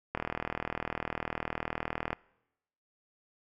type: click train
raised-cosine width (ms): 0.5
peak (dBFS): -16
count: 80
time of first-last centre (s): 0.15-2.13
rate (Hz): 39.9
effects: noise-tail reverb RT60 0.9 s tail -24 dB re dry